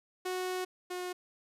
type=tone pair in turn; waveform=sawtooth; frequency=367.9 / 361.4 Hz; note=F#4 / F#4; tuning=-10 / -41 cents; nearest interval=unison; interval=31 cents; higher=first; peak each=-29 / -32 dBFS; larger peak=first; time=0.25-0.65 / 0.9-1.13 s; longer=first; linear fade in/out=10 ms; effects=resampled to 32000 Hz